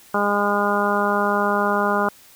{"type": "harmonic tone", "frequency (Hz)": 204.1, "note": "G#3", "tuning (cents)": -30, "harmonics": [1, 2, 3, 4, 5, 6, 7], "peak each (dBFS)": [-25, -25, -25, -25, -25, -25, -25], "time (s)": [0.14, 2.09], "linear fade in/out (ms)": 5, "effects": ["white hiss -49 dBFS RMS until 2.35 s"]}